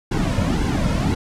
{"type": "noise with flanger", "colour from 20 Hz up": "brown", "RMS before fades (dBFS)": -20, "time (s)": [0.11, 1.15], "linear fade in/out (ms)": 10, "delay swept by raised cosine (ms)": [1.6, 2.6], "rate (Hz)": 1.9, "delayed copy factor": -0.75, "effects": ["low-pass 9000 Hz 12 dB/octave"]}